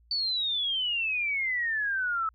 sine exponential sweep, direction down, 4558 to 1291 Hz, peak -26 dBFS, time 0.11-2.29 s, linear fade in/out 2 ms, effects added 58 Hz sine -58 dBFS peak until 2.34 s

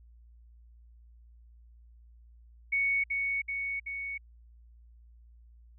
sine tone with echo, 2223 Hz, C#7, 4 cents sharp, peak -25 dBFS, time 2.72-3.04 s, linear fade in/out 10 ms, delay 380 ms, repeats 3, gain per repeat -3 dB, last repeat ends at 4.18 s, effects added 58 Hz sine -53 dBFS peak until 5.78 s

